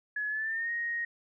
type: tone with pitch glide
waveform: sine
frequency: 1697 to 1872.1 Hz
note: G#6 to A#6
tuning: +37 to +7 cents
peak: -30 dBFS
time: 0.16-1.05 s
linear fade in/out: 5 ms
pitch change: +170 cents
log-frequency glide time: 0.28-0.71 s
effects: none